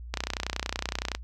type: click train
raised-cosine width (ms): 0.2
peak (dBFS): -11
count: 32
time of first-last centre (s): 0.14-1.15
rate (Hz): 30.7
effects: noise-tail reverb RT60 0.1 s tail -26 dB re dry + added 59 Hz sine -38 dBFS peak until 1.23 s